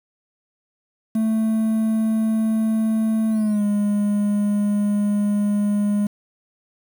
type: tone with pitch glide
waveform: triangle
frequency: 220.6 to 205.8 Hz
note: A3 to G#3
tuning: +5 to -16 cents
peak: -15 dBFS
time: 1.15-6.07 s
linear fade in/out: 5 ms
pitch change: -121 cents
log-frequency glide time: 3.3-3.63 s
effects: 7-bit